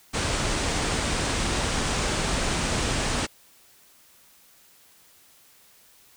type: low-pass noise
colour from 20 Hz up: pink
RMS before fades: -26 dBFS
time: 0.13-3.27 s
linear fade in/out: 20 ms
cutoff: 9400 Hz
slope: 96 dB/octave
effects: white hiss -56 dBFS RMS until 6.16 s